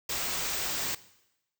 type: band-stop noise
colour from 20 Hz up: white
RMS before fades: -32 dBFS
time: 0.09-0.95 s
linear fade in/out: 5 ms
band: 8800 to 14000 Hz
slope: 96 dB/octave
effects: noise-tail reverb RT60 0.9 s tail -18 dB re dry

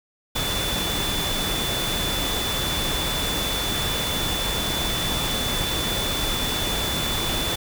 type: tone in noise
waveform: sine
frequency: 3482 Hz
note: A7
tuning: 19 cents flat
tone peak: -27 dBFS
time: 0.35-7.56 s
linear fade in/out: 10 ms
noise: pink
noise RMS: -26 dBFS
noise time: 0.35-7.56 s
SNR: -4 dB
effects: none

